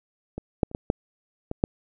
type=clicks; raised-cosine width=2 ms; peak=-19 / -6 / -30 / -15 / -7 / -16 / -6 dBFS; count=7; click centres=0.38 / 0.632 / 0.714 / 0.749 / 0.901 / 1.514 / 1.639 s; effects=none